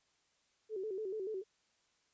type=tone with vibrato; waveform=sine; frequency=406.1 Hz; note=G#4; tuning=39 cents flat; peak=-37 dBFS; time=0.69-1.44 s; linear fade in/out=50 ms; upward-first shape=square; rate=6.9 Hz; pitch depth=120 cents each way; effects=white hiss -75 dBFS RMS until 2.13 s + resampled to 16000 Hz